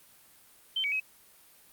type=tone with pitch steps; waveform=sine; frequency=3102 / 2267 / 2546 Hz; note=G7 / C#7 / D#7; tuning=-19 / +38 / +39 cents; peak=-27 dBFS; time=0.76-1 s; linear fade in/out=5 ms; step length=80 ms; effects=white hiss -58 dBFS RMS until 1.72 s + Opus 32 kbps